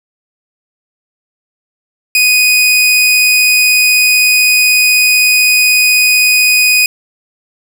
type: tone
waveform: sawtooth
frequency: 2489 Hz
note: D#7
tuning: in tune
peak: -3 dBFS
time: 2.15-6.86 s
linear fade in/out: 2 ms
effects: none